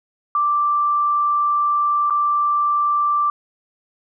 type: tone with dropouts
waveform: sine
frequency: 1174.7 Hz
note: D6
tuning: in tune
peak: -15 dBFS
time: 0.35-3.3 s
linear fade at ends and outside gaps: 2 ms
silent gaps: 2.099-2.106 s
effects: none